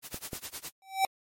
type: noise with tremolo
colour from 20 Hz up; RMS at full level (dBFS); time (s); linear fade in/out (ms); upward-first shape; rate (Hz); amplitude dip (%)
white; -38; 0.02-0.72; 50; sine; 9.7; 95
type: clicks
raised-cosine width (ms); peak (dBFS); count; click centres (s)
2; -25 / -23; 2; 0.144 / 0.332
type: tone with exponential growth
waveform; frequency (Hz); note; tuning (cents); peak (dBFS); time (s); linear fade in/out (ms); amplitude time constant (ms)
square; 771; G5; -29; -20; 0.82-1.05; 1; 48
effects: MP3 64 kbps